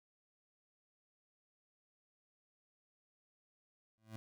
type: tone with exponential growth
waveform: 25% pulse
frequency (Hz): 110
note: A2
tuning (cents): 0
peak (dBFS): -39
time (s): 3.98-4.16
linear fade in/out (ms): 0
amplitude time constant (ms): 37
effects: none